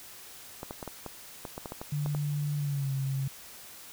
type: clicks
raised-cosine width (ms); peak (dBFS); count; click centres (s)
1; -23; 12; 0.631 / 0.709 / 0.828 / 0.877 / 1.063 / 1.452 / 1.579 / 1.658 / 1.721 / 1.815 / 2.061 / 2.149
type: tone with pitch glide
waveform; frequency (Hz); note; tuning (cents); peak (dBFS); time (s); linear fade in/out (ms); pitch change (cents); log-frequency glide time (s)
sine; 146.83 to 135.42; D3 to C#3; 0 to -40; -28; 1.92-3.28; 5; -140; 2.58-2.91
effects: white hiss -48 dBFS RMS until 3.92 s